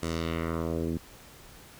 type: tone with low-pass filter sweep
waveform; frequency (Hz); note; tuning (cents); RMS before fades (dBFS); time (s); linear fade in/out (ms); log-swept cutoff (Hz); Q
10% pulse; 82.41; E2; 0; -31; 0.02-0.98; 10; 9400 to 250; 1.5
effects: pink hiss -51 dBFS RMS until 1.79 s